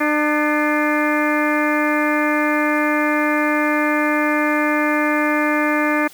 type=harmonic tone with a mistuned harmonic; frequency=300 Hz; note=D4; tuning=37 cents sharp; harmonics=1 / 2 / 3 / 4 / 5 / 6 / 7 / 8; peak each=-19 / -23 / -26 / -24 / -28 / -24 / -25 / -29 dBFS; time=0-6.08 s; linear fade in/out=10 ms; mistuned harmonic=6; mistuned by=-57 cents; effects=white hiss -44 dBFS RMS until 6.13 s + high-pass 80 Hz 12 dB/octave